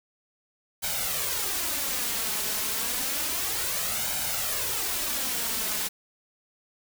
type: noise with flanger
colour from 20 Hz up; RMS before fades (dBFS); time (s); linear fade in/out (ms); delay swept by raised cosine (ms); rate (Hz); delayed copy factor
white; -29; 0.82-5.89; 20; 1.3 to 4.7; 0.3; +0.6
effects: none